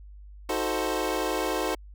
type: chord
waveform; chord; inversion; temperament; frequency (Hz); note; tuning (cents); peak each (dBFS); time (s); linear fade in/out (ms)
25% pulse; D# diminished seventh; none; equal with one note detuned; 316.7 / 370 / 440 / 523.3; D#4 / F#4 / A4 / C5; +31 / 0 / 0 / 0; -28; 0.49-1.75; 5
effects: added 50 Hz sine -43 dBFS peak until 1.94 s